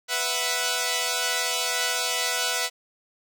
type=chord; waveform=5% pulse; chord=B suspended fourth; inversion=none; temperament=equal; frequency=493.9 / 659.3 / 740 Hz; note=B4 / E5 / F#5; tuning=0 / 0 / 0 cents; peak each=-17 dBFS; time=0.08-2.7 s; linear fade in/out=50 ms; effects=none